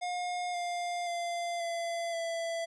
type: tone with pitch steps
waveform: square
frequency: 715 / 702.7 / 690.6 / 678.8 / 667.1 Hz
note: F5 / F5 / F5 / F5 / E5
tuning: +41 / +10 / -20 / -49 / +20 cents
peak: -33 dBFS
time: 0.01-2.66 s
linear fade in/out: 20 ms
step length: 530 ms
effects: resampled to 22050 Hz